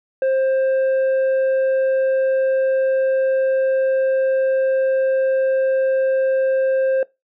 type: tone with tanh clipping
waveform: triangle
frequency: 529 Hz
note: C5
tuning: 19 cents sharp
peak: -16 dBFS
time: 0.22-7.03 s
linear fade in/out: 2 ms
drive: 9 dB
effects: noise-tail reverb RT60 0.2 s tail -21 dB re dry